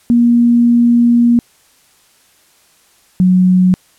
sine tone pair in turn, 237.6 / 183.49 Hz, A#3 / F#3, +33 / -14 cents, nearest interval major third, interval 447 cents, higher first, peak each -6 dBFS, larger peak neither, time 0.1-1.39 / 3.2-3.74 s, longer first, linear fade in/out 0 ms, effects white hiss -51 dBFS RMS until 3.98 s + low-pass 12000 Hz 12 dB/octave

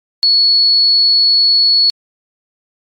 sine tone, 4391 Hz, C#8, 17 cents flat, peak -7 dBFS, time 0.23-1.9 s, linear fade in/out 0 ms, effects MP3 64 kbps

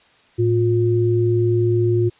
sine tone pair together, 111.4 / 354.6 Hz, A2 / F4, +22 / +26 cents, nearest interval octave + minor sixth, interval 2004 cents, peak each -17 dBFS, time 0.38-2.1 s, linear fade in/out 20 ms, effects white hiss -54 dBFS RMS until 2.19 s + resampled to 8000 Hz

